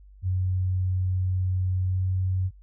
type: tone with pitch glide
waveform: sine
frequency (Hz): 92.5 to 93.2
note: F#2 to F#2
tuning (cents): 0 to +13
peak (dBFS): -22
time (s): 0.22-2.51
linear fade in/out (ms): 50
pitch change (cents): +13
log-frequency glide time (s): 1.88-1.99
effects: added 49 Hz sine -47 dBFS peak until 2.62 s